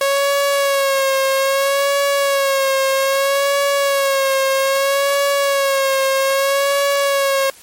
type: tone with vibrato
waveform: sawtooth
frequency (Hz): 550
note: C#5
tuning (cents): -14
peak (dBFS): -10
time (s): 0.01-7.5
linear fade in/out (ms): 2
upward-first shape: sine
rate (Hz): 0.62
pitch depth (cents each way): 40
effects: white hiss -43 dBFS RMS until 7.62 s + MP3 64 kbps